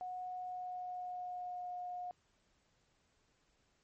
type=tone with pitch glide; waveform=sine; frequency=731 to 718.4 Hz; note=F#5 to F5; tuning=-21 to +49 cents; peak=-40 dBFS; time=0.01-2.11 s; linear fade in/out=0 ms; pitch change=-30 cents; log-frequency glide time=0.33-1.74 s; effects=pink hiss -75 dBFS RMS until 3.83 s + MP3 32 kbps